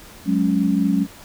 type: chord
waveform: sine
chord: F# suspended second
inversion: none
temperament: equal with one note detuned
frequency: 185 / 209.6 / 277.2 Hz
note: F#3 / G#3 / C#4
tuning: 0 / +16 / 0 cents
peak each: -20 dBFS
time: 0.25-1.07 s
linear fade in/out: 50 ms
effects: pink hiss -43 dBFS RMS until 1.24 s